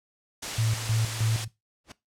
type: noise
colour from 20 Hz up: white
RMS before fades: -32 dBFS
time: 0.42-1.45 s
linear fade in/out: 10 ms
type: tone with tremolo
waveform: sine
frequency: 111.8 Hz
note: A2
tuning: 28 cents sharp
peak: -22 dBFS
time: 0.58-1.48 s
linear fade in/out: 5 ms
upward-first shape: square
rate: 3.2 Hz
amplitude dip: 75%
type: noise with exponential growth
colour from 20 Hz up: pink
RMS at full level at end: -36 dBFS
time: 1.84-1.92 s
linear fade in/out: 5 ms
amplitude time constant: 16 ms
effects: noise-tail reverb RT60 0.2 s tail -19 dB re dry + low-pass 8000 Hz 12 dB/octave